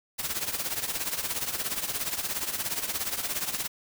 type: noise with tremolo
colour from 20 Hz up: white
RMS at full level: -28 dBFS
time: 0.18-3.68 s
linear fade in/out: 20 ms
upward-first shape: triangle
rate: 17 Hz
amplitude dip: 80%
effects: none